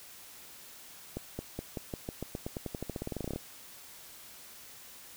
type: accelerating click train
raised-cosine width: 2 ms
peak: -22 dBFS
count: 25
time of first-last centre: 1.17-3.36 s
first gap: 220 ms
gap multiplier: 0.91
effects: white hiss -51 dBFS RMS until 5.16 s